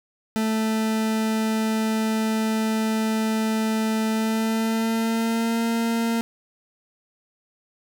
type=tone with pitch glide; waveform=40% pulse; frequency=220 to 229.6 Hz; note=A3 to A#3; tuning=0 to -26 cents; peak=-20 dBFS; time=0.36-6.21 s; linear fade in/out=0 ms; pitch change=+74 cents; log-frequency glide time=4.09-5.64 s; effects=none